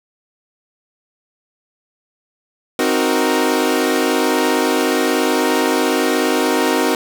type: chord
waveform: sawtooth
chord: C half-diminished seventh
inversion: none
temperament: equal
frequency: 261.6 / 311.1 / 370 / 466.2 Hz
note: C4 / Eb4 / Gb4 / Bb4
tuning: 0 / 0 / 0 / 0 cents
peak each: -16 dBFS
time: 2.79-6.95 s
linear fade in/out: 2 ms
effects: none